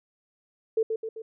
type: tone with echo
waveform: sine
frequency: 444.4 Hz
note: A4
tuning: 17 cents sharp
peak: -20 dBFS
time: 0.77-0.83 s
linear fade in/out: 5 ms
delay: 130 ms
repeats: 3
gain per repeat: -5 dB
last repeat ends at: 1.22 s
effects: none